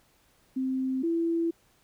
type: tone pair in turn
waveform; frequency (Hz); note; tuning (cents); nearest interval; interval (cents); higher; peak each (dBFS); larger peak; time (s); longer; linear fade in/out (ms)
sine; 261.6 / 333.7; C4 / E4; 0 / +21; major third; 421; second; -26 / -24; second; 0.56-1.03 / 1.03-1.51; second; 10
effects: pink hiss -65 dBFS RMS until 1.83 s